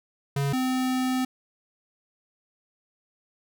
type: tone pair in turn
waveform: square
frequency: 140 / 257.1 Hz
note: C#3 / C4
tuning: +18 / -30 cents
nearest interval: major seventh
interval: 1052 cents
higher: second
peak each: -24 / -24 dBFS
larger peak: neither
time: 0.36-0.53 / 0.53-1.25 s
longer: second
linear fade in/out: 5 ms
effects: none